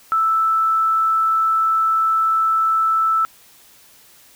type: tone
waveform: sine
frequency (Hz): 1318.5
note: E6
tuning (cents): 0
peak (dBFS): -14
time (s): 0.12-3.25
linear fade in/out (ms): 0
effects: white hiss -49 dBFS RMS until 4.35 s